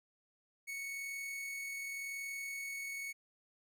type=tone with amplitude modulation; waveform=45% pulse; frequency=2217 Hz; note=C#7; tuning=in tune; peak=-39 dBFS; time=0.67-3.13 s; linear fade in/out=20 ms; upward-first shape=sine; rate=40.9 Hz; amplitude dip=25%; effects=none